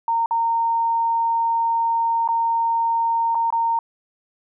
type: tone with dropouts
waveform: sine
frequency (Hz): 920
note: A#5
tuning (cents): -23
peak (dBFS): -17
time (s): 0.08-3.79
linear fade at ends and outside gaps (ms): 2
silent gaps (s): 0.26-0.309 / 2.277-2.287 / 3.348-3.352 / 3.504-3.525
effects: none